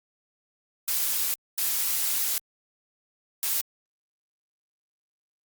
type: noise bursts at uneven times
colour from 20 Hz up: blue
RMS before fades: -26 dBFS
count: 3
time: 0.88-1.34 / 1.58-2.38 / 3.43-3.61 s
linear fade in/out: 0 ms
effects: Opus 48 kbps